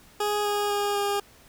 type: tone with pitch steps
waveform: 20% pulse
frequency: 415.3 / 412 / 408.6 / 405.3 Hz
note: G#4 / G#4 / G#4 / G#4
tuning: 0 / -14 / -28 / -42 cents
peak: -19 dBFS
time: 0.2-1.2 s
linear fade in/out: 5 ms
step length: 250 ms
effects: pink hiss -54 dBFS RMS until 1.48 s